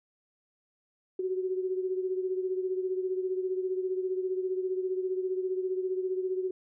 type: beating tone pair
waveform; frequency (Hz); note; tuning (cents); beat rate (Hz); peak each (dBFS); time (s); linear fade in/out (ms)
sine; 371.2 / 386.2; F#4 / G4; +6 / -26; 15; -29 / -36; 1.19-6.51; 5
effects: none